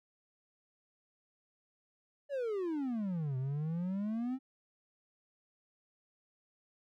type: exponential two-way sweep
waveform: triangle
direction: down then up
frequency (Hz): 587.3 to 127.2 to 267.7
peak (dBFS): -31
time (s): 2.29-4.39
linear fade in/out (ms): 50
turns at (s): 3.37
effects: none